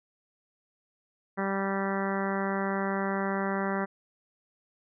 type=harmonic tone; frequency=195.3 Hz; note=G3; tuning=6 cents flat; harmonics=1 / 2 / 3 / 4 / 5 / 6 / 7 / 8 / 9 / 10; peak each=-31 / -34 / -36 / -37 / -38 / -39 / -39 / -40 / -41 / -41 dBFS; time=1.37-3.86 s; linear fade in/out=20 ms; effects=none

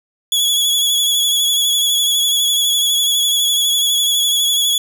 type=tone with vibrato; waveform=sawtooth; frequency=3381 Hz; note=G#7; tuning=30 cents sharp; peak=-10 dBFS; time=0.32-4.78 s; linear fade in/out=2 ms; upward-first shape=triangle; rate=12 Hz; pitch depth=42 cents each way; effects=none

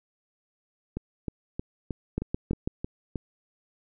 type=two click trains; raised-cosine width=3 ms; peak=-18 / -14 dBFS; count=8 / 4; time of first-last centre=0.97-3.157 / 2.18-2.675 s; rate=3.2 / 6.06 Hz; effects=none

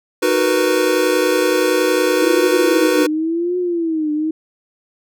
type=chord; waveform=square; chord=B major seventh; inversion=first; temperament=equal with one note detuned; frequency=311.1 / 370 / 463.2 / 493.9 Hz; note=D#4 / F#4 / A#4 / B4; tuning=0 / 0 / -11 / 0 cents; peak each=-21 / -19 / -23 / -18 dBFS; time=0.22-3.07 s; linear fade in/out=10 ms
type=tone with vibrato; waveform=sine; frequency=329.6 Hz; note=E4; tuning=in tune; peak=-16 dBFS; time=2.22-4.31 s; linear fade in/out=5 ms; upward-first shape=triangle; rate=0.92 Hz; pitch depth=170 cents each way
effects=none

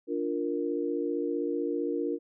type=chord; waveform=sine; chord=Bb major; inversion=first; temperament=equal; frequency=293.7 / 349.2 / 466.2 Hz; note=D4 / F4 / Bb4; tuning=0 / 0 / 0 cents; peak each=-32 dBFS; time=0.07-2.19 s; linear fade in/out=50 ms; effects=none

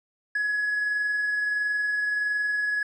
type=tone with amplitude modulation; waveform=triangle; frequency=1684 Hz; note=G#6; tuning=24 cents sharp; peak=-19 dBFS; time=0.35-2.83 s; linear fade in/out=5 ms; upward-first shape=sine; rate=21.5 Hz; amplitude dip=35%; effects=tanh soft clip ceiling -19 dBFS + resampled to 24000 Hz

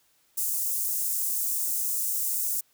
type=high-pass noise; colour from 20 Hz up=white; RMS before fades=-28 dBFS; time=0.37-2.61 s; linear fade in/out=10 ms; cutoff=7100 Hz; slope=24 dB/octave; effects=white hiss -66 dBFS RMS until 2.73 s

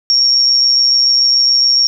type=tone with amplitude modulation; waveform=sine; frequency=5540 Hz; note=F8; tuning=15 cents flat; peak=-5 dBFS; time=0.1-1.87 s; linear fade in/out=0 ms; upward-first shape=sine; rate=127 Hz; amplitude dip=65%; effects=none

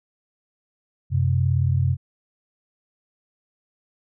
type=tone pair together; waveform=sine; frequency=92.5 / 130.81 Hz; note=F#2 / C3; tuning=0 / 0 cents; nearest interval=tritone; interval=600 cents; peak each=-20 dBFS; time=1.1-1.97 s; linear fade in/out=50 ms; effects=none

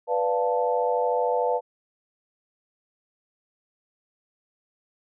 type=chord; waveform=sine; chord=B half-diminished seventh; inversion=none; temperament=equal; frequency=493.9 / 587.3 / 698.5 / 880 Hz; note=B4 / D5 / F5 / A5; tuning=0 / 0 / 0 / 0 cents; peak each=-24 / -29 / -28 / -27 dBFS; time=0.07-1.61 s; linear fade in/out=50 ms; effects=none

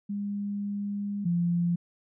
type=tone pair in turn; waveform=sine; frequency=202.9 / 172.86 Hz; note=G#3 / F3; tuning=-40 / -17 cents; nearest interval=minor third; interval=277 cents; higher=first; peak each=-29 / -23 dBFS; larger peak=second; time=0.09-1.25 / 1.25-1.76 s; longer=first; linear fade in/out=10 ms; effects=none

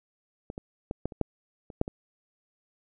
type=clicks; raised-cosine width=2 ms; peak=-23 / -23 / -18 / -16 / -28 / -12 / -29 / -10 / -21 dBFS; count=9; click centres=0.501 / 0.579 / 0.911 / 1.056 / 1.122 / 1.213 / 1.702 / 1.814 / 1.879 s; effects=none

